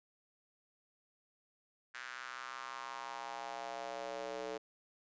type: tone with high-pass filter sweep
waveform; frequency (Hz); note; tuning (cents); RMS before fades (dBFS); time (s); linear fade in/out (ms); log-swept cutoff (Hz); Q
square; 62.8; B1; +30; -44; 1.94-4.58; 10; 1600 to 460; 3.1
effects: resampled to 16000 Hz